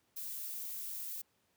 violet noise, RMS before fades -42 dBFS, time 0.16-1.22 s, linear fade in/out 10 ms, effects pink hiss -75 dBFS RMS until 1.56 s + high-pass 100 Hz 12 dB/octave

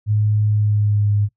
sine tone with pitch glide, 105.8 to 103.14 Hz, G#2 to G#2, +33 to -11 cents, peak -14 dBFS, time 0.06-1.29 s, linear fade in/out 50 ms, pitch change -44 cents, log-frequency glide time 0.46-1.12 s, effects noise-tail reverb RT60 0.1 s tail -19 dB re dry

